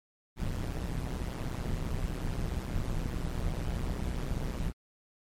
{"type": "noise with amplitude modulation", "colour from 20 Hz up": "brown", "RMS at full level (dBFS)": -29, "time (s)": [0.36, 4.73], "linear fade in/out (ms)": 50, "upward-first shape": "sine", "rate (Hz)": 125, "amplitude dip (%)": 90, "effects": ["MP3 64 kbps"]}